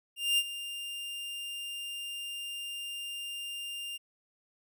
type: tone with ADSR envelope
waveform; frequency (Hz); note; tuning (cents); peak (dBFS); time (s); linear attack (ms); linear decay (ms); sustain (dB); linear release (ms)
45% pulse; 2800; F7; +4; -23; 0.16-3.98; 220; 48; -14; 20
effects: none